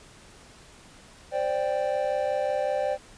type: chord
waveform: triangle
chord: C suspended second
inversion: none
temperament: just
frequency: 523.3 / 588.7 / 784.9 Hz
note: C5 / D5 / G5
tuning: 0 / +4 / +2 cents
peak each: -27 / -25 / -29 dBFS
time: 1.31-2.98 s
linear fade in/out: 50 ms
effects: pink hiss -51 dBFS RMS until 3.17 s + resampled to 22050 Hz